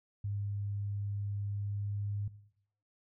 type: tone with pitch glide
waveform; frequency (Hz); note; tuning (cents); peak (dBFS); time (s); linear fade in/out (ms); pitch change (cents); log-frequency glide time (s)
sine; 101.4 to 102.05; G#2 to G#2; -41 to -30; -33; 0.24-2.28; 5; +11; 1.48-2.06
effects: noise-tail reverb RT60 0.7 s tail -17 dB re dry